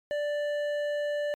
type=tone with hard clipping; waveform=sine; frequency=587.3 Hz; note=D5; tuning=in tune; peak=-29 dBFS; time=0.11-1.34 s; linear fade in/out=0 ms; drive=9 dB; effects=MP3 96 kbps